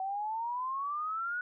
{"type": "exponential sweep", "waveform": "sine", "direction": "up", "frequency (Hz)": [754, 1479], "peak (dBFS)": -32, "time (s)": [0, 1.41], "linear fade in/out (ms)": 2, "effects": []}